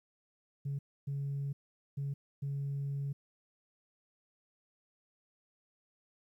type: tone bursts at uneven times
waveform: sine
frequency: 140 Hz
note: C#3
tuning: 18 cents sharp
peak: -32 dBFS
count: 4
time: 0.65-0.79 / 1.07-1.53 / 1.97-2.14 / 2.42-3.13 s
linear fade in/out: 10 ms
effects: tanh soft clip ceiling -31 dBFS + 12-bit